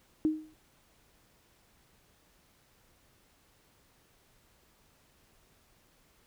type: tone with exponential decay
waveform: sine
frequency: 311.1 Hz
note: D#4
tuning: in tune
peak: -21 dBFS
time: 0.25-0.54 s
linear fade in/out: 0 ms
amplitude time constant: 63 ms
effects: pink hiss -66 dBFS RMS until 6.26 s